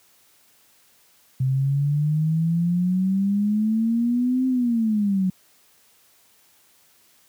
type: exponential two-way sweep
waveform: sine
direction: up then down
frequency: 129.3 to 260.9 to 183.1 Hz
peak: -18 dBFS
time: 1.4-5.3 s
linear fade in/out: 5 ms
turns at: 4.47 s
effects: white hiss -58 dBFS RMS until 7.28 s + high-pass 60 Hz 12 dB/octave